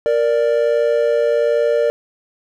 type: tone pair together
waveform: triangle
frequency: 466.1 / 587.3 Hz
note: A#4 / D5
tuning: 0 / 0 cents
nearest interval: major third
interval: 400 cents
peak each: -14 dBFS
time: 0.06-1.9 s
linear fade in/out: 0 ms
effects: none